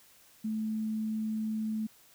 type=tone; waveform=sine; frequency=218 Hz; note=A3; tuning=16 cents flat; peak=-30 dBFS; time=0.44-1.87 s; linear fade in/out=10 ms; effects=white hiss -60 dBFS RMS until 2.14 s